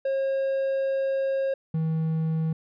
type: tone pair in turn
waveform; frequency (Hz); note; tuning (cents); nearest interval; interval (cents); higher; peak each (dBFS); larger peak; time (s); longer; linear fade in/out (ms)
triangle; 540 / 160.19; C#5 / E3; -45 / -49; octave + major sixth; 2104; first; -21; neither; 0.05-1.54 / 1.74-2.53; first; 5
effects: resampled to 11025 Hz